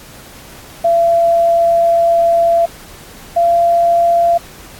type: tone pair in turn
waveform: sine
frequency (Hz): 677 / 684.5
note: E5 / F5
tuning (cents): +46 / -35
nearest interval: unison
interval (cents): 19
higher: second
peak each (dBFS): -8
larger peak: neither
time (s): 0.84-2.66 / 3.36-4.38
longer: first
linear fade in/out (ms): 10
effects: pink hiss -37 dBFS RMS until 4.79 s + AAC 64 kbps